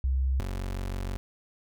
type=tone pair in turn; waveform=sine / 30% pulse; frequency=65.7 / 46.37 Hz; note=C2 / F#1; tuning=+8 / +5 cents; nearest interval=tritone; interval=603 cents; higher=first; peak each=-23 / -28 dBFS; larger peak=first; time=0.04-0.4 / 0.4-1.17 s; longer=second; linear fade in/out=0 ms; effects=none